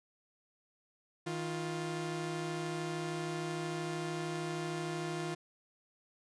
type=tone pair together; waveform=sawtooth; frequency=158.4 / 349.9 Hz; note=D#3 / F4; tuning=+31 / +3 cents; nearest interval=octave + major second; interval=1372 cents; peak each=-35 / -34 dBFS; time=1.26-5.35 s; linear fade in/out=10 ms; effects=resampled to 22050 Hz